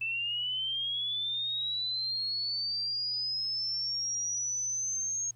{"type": "linear sweep", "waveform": "sine", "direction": "up", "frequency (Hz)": [2637, 6540], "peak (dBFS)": -30, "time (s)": [0.01, 5.31], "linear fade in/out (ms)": 5, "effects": ["added 118 Hz sine -57 dBFS peak until 5.35 s", "pink hiss -70 dBFS RMS until 5.35 s"]}